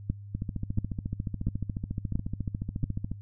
two click trains, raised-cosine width 5 ms, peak -19 / -15 dBFS, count 40 / 5, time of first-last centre 0.35-3.116 / 0.1-2.84 s, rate 14.1 / 1.46 Hz, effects noise-tail reverb RT60 0.1 s tail -22 dB re dry + added 101 Hz sine -41 dBFS peak until 3.21 s

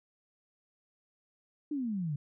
sine exponential sweep, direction down, 308.1 to 138.59 Hz, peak -31 dBFS, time 1.71-2.16 s, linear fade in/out 5 ms, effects none

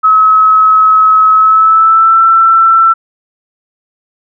sine tone with pitch glide, 1285 to 1338 Hz, E6 to E6, -45 to +25 cents, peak -3 dBFS, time 0.03-2.94 s, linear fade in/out 20 ms, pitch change +70 cents, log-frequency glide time 1.33-2.21 s, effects none

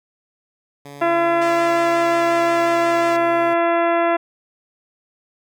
10% pulse tone with pitch glide, 142.4 to 132.1 Hz, C#3 to C3, +47 to +17 cents, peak -27 dBFS, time 0.85-3.54 s, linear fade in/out 5 ms, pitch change -130 cents, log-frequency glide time 1.29-2.95 s
harmonic tone, 338.9 Hz, E4, 48 cents sharp, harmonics 1 / 2 / 3 / 4 / 5 / 6 / 7 / 8 / 10, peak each -21 / -17 / -24 / -25 / -29 / -30 / -36 / -35 / -42 dBFS, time 1.01-4.17 s, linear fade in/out 10 ms
5% pulse tone with vibrato, 584 Hz, D5, 10 cents flat, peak -22 dBFS, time 1.41-3.17 s, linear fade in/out 10 ms, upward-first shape sine, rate 5.6 Hz, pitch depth 89 cents each way
effects none

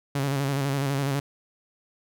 sawtooth tone with vibrato, 138.59 Hz, C#3, in tune, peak -20 dBFS, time 0.15-1.2 s, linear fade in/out 5 ms, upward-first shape square, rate 12 Hz, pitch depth 43 cents each way, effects none

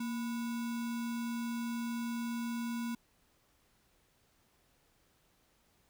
sine tone with sample-and-hold, 233.6 Hz, A#3, 4 cents sharp, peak -34 dBFS, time 0-2.95 s, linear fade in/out 5 ms, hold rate 1225 Hz, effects pink hiss -71 dBFS RMS until 5.89 s

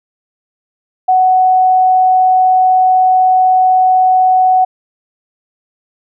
sine tone, 744 Hz, F#5, 9 cents sharp, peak -6 dBFS, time 1.08-4.65 s, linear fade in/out 10 ms, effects none

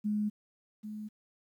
sine tone pair in turn, 210 / 212.9 Hz, G#3 / G#3, +19 / +43 cents, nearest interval unison, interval 24 cents, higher second, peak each -28 / -38 dBFS, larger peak first, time 0.04-0.3 / 0.83-1.09 s, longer neither, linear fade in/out 20 ms, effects 11-bit

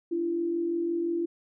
sine tone pair together, 293.7 / 339.5 Hz, D4 / F4, 0 / -49 cents, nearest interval minor third, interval 251 cents, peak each -36 / -26 dBFS, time 0.11-1.26 s, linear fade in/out 10 ms, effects none

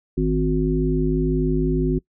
harmonic tone with a mistuned harmonic, 52 Hz, G#1, 3 cents sharp, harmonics 1 / 3 / 5 / 7, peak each -23 / -23 / -23 / -23 dBFS, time 0.17-1.99 s, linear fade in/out 10 ms, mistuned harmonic 3, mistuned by +24 cents, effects noise-tail reverb RT60 0.1 s tail -23 dB re dry

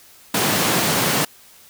pink high-pass noise, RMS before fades -19 dBFS, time 0.34-1.25 s, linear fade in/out 5 ms, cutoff 130 Hz, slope 24 dB/octave, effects white hiss -48 dBFS RMS until 1.69 s

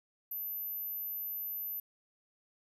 sine tone, 12110 Hz, F#9, 39 cents sharp, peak -36 dBFS, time 0.31-1.8 s, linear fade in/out 5 ms, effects 12-bit

